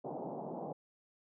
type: band-pass noise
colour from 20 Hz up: white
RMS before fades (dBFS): -42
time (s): 0.04-0.73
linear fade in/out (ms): 10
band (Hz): 140 to 850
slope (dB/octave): 48
effects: none